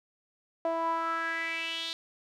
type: tone with band-pass filter sweep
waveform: sawtooth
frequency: 329.6 Hz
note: E4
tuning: in tune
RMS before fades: -32 dBFS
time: 0.65-1.93 s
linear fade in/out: 0 ms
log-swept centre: 720 to 3900 Hz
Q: 5
effects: none